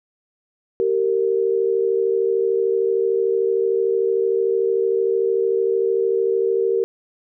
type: tone pair together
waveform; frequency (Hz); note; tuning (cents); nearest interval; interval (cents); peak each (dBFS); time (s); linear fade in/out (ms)
sine; 387.4 / 460.7; G4 / A#4; -20 / -20; minor third; 300; -19; 0.8-6.84; 0
effects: none